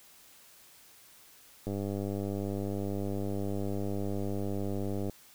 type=click train; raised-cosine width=2 ms; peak=-22 dBFS; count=343; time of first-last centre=1.67-5.097 s; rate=99.8 Hz; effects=white hiss -57 dBFS RMS until 5.34 s